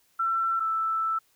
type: tone pair in turn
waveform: sine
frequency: 1344 / 1321.7 Hz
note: E6 / E6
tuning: +33 / +4 cents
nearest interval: unison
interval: 29 cents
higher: first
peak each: -23 / -24 dBFS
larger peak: first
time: 0.19-0.6 / 0.6-1.19 s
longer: second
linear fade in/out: 10 ms
effects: white hiss -66 dBFS RMS until 1.35 s